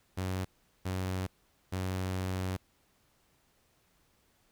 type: tone bursts at uneven times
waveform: sawtooth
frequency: 93.2 Hz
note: F#2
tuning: 13 cents sharp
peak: -28 dBFS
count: 3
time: 0.17-0.45 / 0.85-1.27 / 1.72-2.57 s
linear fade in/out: 10 ms
effects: pink hiss -70 dBFS RMS until 4.51 s